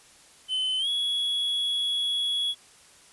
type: tone with pitch glide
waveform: triangle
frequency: 3045 to 3359 Hz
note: F#7 to G#7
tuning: +49 to +19 cents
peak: -23 dBFS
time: 0.48-2.55 s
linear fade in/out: 50 ms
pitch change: +170 cents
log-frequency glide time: 0.79-0.88 s
effects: white hiss -54 dBFS RMS until 3.12 s + resampled to 24000 Hz